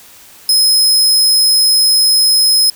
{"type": "tone", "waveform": "sawtooth", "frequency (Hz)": 5120, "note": "D#8", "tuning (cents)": 49, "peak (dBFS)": -5, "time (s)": [0.49, 2.7], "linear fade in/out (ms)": 2, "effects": ["white hiss -40 dBFS RMS until 2.75 s"]}